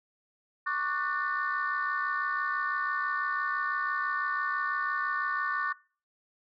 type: chord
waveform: sine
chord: D major seventh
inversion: third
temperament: equal with one note detuned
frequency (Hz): 1108.7 / 1174.7 / 1480 / 1798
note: C#6 / D6 / F#6 / A6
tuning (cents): 0 / 0 / 0 / +37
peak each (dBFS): -33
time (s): 0.66-5.73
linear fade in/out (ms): 10
effects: noise-tail reverb RT60 0.4 s tail -22 dB re dry + tanh soft clip ceiling -20 dBFS